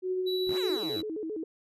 sine tone with tremolo, 369.9 Hz, F#4, in tune, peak -26 dBFS, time 0.02-0.79 s, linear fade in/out 50 ms, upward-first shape triangle, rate 13 Hz, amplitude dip 30%
triangle tone, 3929 Hz, B7, 10 cents flat, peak -32 dBFS, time 0.26-1.02 s, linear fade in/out 20 ms
10% pulse exponential two-way sweep, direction up then down, 31.29 to 582 to 80.7 Hz, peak -31 dBFS, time 0.47-1.02 s, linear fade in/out 10 ms, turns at 0.58 s
sine tone with vibrato, 370.9 Hz, F#4, 4 cents sharp, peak -32 dBFS, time 0.63-1.44 s, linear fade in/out 5 ms, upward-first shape square, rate 7.5 Hz, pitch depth 250 cents each way
effects resampled to 32000 Hz

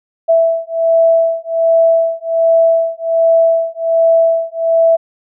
sine beating tone pair, 659.3 / 660.6 Hz, E5 / E5, 0 / +4 cents, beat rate 1.3 Hz, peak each -12 dBFS, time 0.28-4.97 s, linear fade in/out 20 ms, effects none

